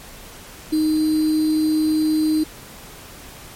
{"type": "tone with sample-and-hold", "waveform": "sine", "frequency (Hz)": 310.5, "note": "D#4", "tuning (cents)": -3, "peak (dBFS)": -15, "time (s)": [0.72, 2.44], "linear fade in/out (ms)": 10, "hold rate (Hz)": 4410, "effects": ["pink hiss -40 dBFS RMS until 3.55 s", "MP3 64 kbps"]}